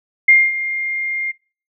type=tone with ADSR envelope; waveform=sine; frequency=2116 Hz; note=C7; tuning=19 cents sharp; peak=-5 dBFS; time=0.28-1.32 s; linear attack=7 ms; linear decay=230 ms; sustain=-14 dB; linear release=16 ms; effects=noise-tail reverb RT60 0.4 s tail -24 dB re dry